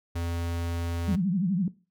square tone, 85 Hz, F2, 46 cents flat, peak -29 dBFS, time 0.15-1.16 s, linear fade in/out 10 ms
sine tone with vibrato, 185 Hz, F#3, in tune, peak -23 dBFS, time 1.08-1.68 s, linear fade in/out 2 ms, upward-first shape sine, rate 12 Hz, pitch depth 180 cents each way
effects noise-tail reverb RT60 0.3 s tail -18 dB re dry

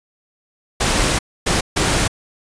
pink noise bursts at uneven times, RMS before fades -17 dBFS, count 3, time 0.8-1.19 / 1.46-1.61 / 1.76-2.08 s, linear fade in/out 10 ms, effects resampled to 22050 Hz

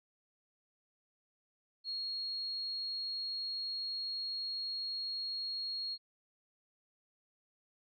sine tone, 4292 Hz, C8, 43 cents sharp, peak -36 dBFS, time 1.84-5.98 s, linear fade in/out 50 ms, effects none

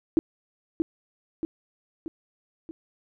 sine tone with echo, 324.4 Hz, E4, 28 cents flat, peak -15 dBFS, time 0.17-0.19 s, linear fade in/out 0 ms, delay 630 ms, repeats 4, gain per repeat -5 dB, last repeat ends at 2.71 s, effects none

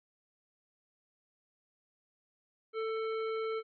harmonic tone with a mistuned harmonic, 443.7 Hz, A4, 14 cents sharp, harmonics 1 / 3 / 5 / 7 / 9, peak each -33 / -41 / -47 / -54 / -56 dBFS, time 2.73-3.63 s, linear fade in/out 50 ms, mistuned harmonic 9, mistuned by +28 cents, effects none

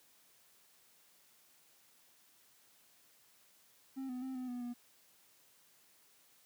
triangle tone with pitch steps, 266.5 / 250.9 / 262.4 / 253.7 / 245.5 / 241.9 Hz, C4 / B3 / C4 / B3 / B3 / B3, +32 / +28 / +5 / +47 / -10 / -36 cents, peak -37 dBFS, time 3.96-4.74 s, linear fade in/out 20 ms, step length 130 ms, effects white hiss -67 dBFS RMS until 6.45 s + high-pass 100 Hz 12 dB/octave

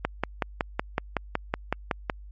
click train, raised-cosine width 0.5 ms, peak -9 dBFS, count 12, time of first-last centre 0.05-2.098 s, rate 5.37 Hz, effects added 50 Hz sine -41 dBFS peak until 2.31 s + MP3 32 kbps

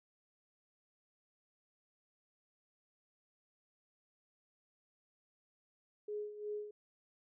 sine tone with tremolo, 418.7 Hz, G#4, 14 cents sharp, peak -37 dBFS, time 6.08-6.71 s, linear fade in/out 5 ms, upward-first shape sine, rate 2.8 Hz, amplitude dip 70%, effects none

